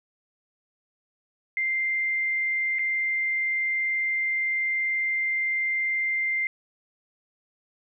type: tone with dropouts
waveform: sine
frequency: 2093 Hz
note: C7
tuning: in tune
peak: -23 dBFS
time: 1.57-6.47 s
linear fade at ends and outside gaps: 1 ms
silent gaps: 2.786-2.792 s
effects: none